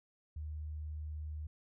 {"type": "tone", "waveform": "sine", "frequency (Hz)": 76.4, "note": "D#2", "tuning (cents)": -31, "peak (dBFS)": -39, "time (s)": [0.36, 1.47], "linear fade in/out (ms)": 5, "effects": []}